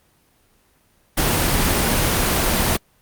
pink noise, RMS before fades -18 dBFS, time 1.17-2.77 s, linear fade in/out 10 ms, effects pink hiss -59 dBFS RMS until 3.01 s + Opus 24 kbps

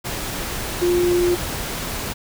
sine tone in noise, 352.7 Hz, F4, 17 cents sharp, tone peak -15 dBFS, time 0.81-1.36 s, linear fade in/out 20 ms, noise pink, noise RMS -27 dBFS, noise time 0.04-2.14 s, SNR +9 dB, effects none

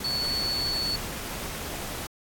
sine tone in noise, 4435 Hz, C#8, in tune, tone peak -26 dBFS, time 0.04-0.96 s, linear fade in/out 5 ms, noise pink, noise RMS -35 dBFS, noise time 0-2.07 s, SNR +6 dB, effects AAC 64 kbps

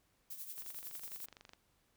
violet noise with tremolo, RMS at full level -44 dBFS, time 0.3-1.26 s, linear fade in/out 5 ms, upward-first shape triangle, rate 11 Hz, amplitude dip 70%
click train, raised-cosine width 0.2 ms, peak -36 dBFS, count 24, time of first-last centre 0.58-1.534 s, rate 24.1 Hz
effects pink hiss -75 dBFS RMS until 1.96 s

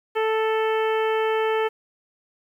harmonic tone, 440 Hz, A4, in tune, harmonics 1 / 2 / 3 / 4 / 5 / 6 / 7, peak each -21 / -27 / -31 / -33 / -35 / -37 / -38 dBFS, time 0.15-1.69 s, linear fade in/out 20 ms, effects 9-bit

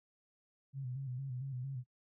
sine tone with vibrato, 130.81 Hz, C3, in tune, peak -38 dBFS, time 0.73-1.84 s, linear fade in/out 50 ms, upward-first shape square, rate 4.4 Hz, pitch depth 74 cents each way, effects noise-tail reverb RT60 0.1 s tail -19 dB re dry

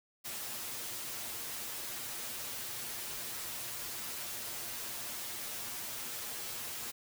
white noise with comb filter, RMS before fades -41 dBFS, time 0.24-6.92 s, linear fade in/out 20 ms, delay 8.5 ms, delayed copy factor +0.75, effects none

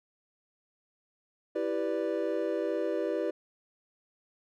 triangle chord, E minor seventh, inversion none, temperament equal, 329.6 / 392 / 493.9 / 587.3 Hz, E4 / G4 / B4 / D5, 0 / 0 / 0 / 0 cents, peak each -32 dBFS, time 1.55-3.31 s, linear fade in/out 10 ms, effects none

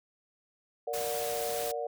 sine chord, Bb augmented, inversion none, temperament just, 466.2 / 582.7 / 728.4 Hz, Bb4 / D5 / F#5, 0 / -14 / -27 cents, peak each -35 / -36 / -37 dBFS, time 0.87-1.87 s, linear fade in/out 5 ms
white noise, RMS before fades -38 dBFS, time 0.93-1.72 s, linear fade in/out 10 ms
effects none

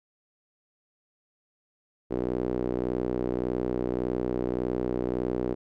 sawtooth tone with band-pass filter, 61.74 Hz, B1, in tune, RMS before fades -29 dBFS, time 2.1-5.55 s, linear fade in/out 20 ms, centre 380 Hz, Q 2.6, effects none

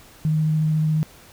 sine tone with vibrato, 155.56 Hz, D#3, in tune, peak -17 dBFS, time 0.25-1.03 s, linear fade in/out 0 ms, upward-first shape sine, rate 14 Hz, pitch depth 11 cents each way, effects pink hiss -48 dBFS RMS until 1.32 s

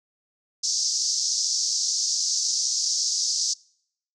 pink band-pass noise, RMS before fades -25 dBFS, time 0.63-3.54 s, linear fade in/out 10 ms, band 4900 to 6500 Hz, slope 48 dB/octave, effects noise-tail reverb RT60 0.7 s tail -26 dB re dry

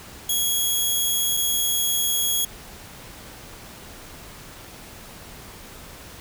10% pulse tone pair in turn, 3322 / 3322 Hz, G#7 / G#7, 0 / 0 cents, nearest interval unison, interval 0 cents, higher neither, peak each -12 dBFS, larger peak neither, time 0.29-1.37 / 1.37-2.45 s, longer neither, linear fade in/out 5 ms, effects pink hiss -42 dBFS RMS until 6.2 s

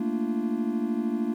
triangle chord, Bb major seventh, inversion third, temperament equal with one note detuned, 220 / 233.1 / 293.7 / 343.8 Hz, A3 / Bb3 / D4 / F4, 0 / 0 / 0 / -27 cents, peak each -29 / -26 / -30 / -31 dBFS, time 0-1.34 s, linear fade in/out 5 ms, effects 10-bit

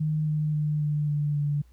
sine tone with pitch steps, 153.9 / 152.22 / 150.56 / 148.92 / 147.29 / 145.68 Hz, D#3 / D#3 / D3 / D3 / D3 / D3, -19 / -38 / +43 / +24 / +5 / -14 cents, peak -23 dBFS, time 0-1.62 s, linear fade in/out 10 ms, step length 270 ms, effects added 60 Hz sine -52 dBFS peak until 1.72 s + pink hiss -68 dBFS RMS until 1.72 s

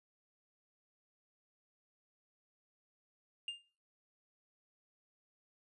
triangle tone with exponential decay, 2809 Hz, F7, 9 cents sharp, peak -33 dBFS, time 3.48-3.67 s, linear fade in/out 2 ms, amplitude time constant 40 ms, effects noise-tail reverb RT60 0.4 s tail -20 dB re dry + resampled to 24000 Hz

